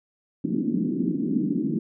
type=band-pass noise; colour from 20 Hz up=white; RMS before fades=-25 dBFS; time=0.44-1.79 s; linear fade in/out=5 ms; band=170 to 320 Hz; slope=48 dB/octave; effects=none